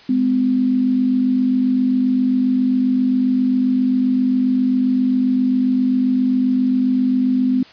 sine tone pair together, 207.7 / 255.2 Hz, G#3 / C4, 0 / -43 cents, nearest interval major third, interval 357 cents, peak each -22 / -14 dBFS, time 0.09-7.63 s, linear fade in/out 5 ms, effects white hiss -44 dBFS RMS until 7.72 s + resampled to 11025 Hz

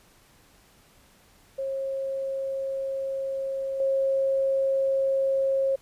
sine tone with level steps, 540 Hz, C#5, 45 cents flat, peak -27 / -21 dBFS, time 1.58-5.76 s, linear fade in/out 10 ms, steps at 3.8 s, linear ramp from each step 2 ms, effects pink hiss -58 dBFS RMS until 5.81 s + resampled to 32000 Hz

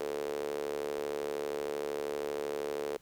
sawtooth tone with high-pass filter, 72.8 Hz, D2, 15 cents flat, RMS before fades -36 dBFS, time 0-2.97 s, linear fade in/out 5 ms, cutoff 440 Hz, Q 5.6, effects pink hiss -64 dBFS RMS until 3.01 s

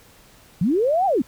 sine linear two-way sweep, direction up then down, 150 to 807 to 208.5 Hz, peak -16 dBFS, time 0.61-1.22 s, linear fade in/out 5 ms, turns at 1.06 s, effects pink hiss -51 dBFS RMS until 1.27 s

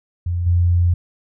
sine tone with level steps, 87.31 Hz, F2, in tune, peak -18 / -12 dBFS, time 0.26-0.94 s, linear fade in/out 5 ms, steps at 0.46 s, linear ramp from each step 10 ms, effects none

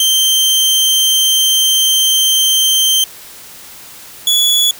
sawtooth tone pair in turn, 3136 / 3393 Hz, G7 / G#7, 0 / +36 cents, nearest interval minor second, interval 136 cents, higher second, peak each -6 dBFS, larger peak neither, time 0-3.04 / 4.27-4.71 s, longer first, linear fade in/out 2 ms, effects white hiss -35 dBFS RMS until 4.79 s

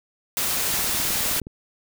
white noise, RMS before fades -24 dBFS, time 0.37-1.4 s, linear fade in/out 0 ms
click train, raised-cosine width 3 ms, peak -24 dBFS, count 15, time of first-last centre 0.74-1.469 s, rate 19.2 Hz
effects none

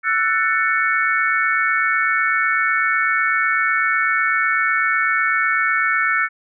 sine chord, F# minor seventh, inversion third, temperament just, 1332 / 1480 / 1776 / 2220 Hz, E6 / F#6 / A6 / C#7, +18 / 0 / +16 / +2 cents, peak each -21 dBFS, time 0.03-6.29 s, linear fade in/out 50 ms, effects none

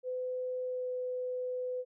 sine tone with pitch glide, 506 to 502.8 Hz, B4 to B4, +42 to +31 cents, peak -33 dBFS, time 0.03-1.85 s, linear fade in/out 50 ms, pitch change -11 cents, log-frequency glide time 0.63-0.89 s, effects none

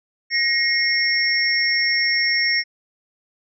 sine tone cluster, 1879 / 2152 / 5470 Hz, A#6 / C7 / F8, +13 / +48 / -37 cents, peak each -21 dBFS, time 0.3-2.64 s, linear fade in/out 50 ms, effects none

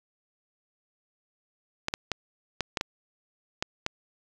clicks, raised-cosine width 0.2 ms, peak -10 dBFS, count 8, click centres 1.884 / 1.939 / 2.117 / 2.607 / 2.772 / 2.811 / 3.625 / 3.864 s, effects resampled to 24000 Hz + 7-bit

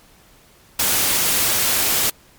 white noise, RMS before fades -18 dBFS, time 0.79-2.1 s, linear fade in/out 5 ms, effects pink hiss -51 dBFS RMS until 2.38 s + MP3 96 kbps

